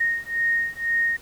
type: beating tone pair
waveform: sine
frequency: 1856 / 1858 Hz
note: A#6 / A#6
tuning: -8 / -6 cents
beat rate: 2 Hz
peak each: -24 dBFS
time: 0-1.17 s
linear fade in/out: 10 ms
effects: pink hiss -48 dBFS RMS until 1.21 s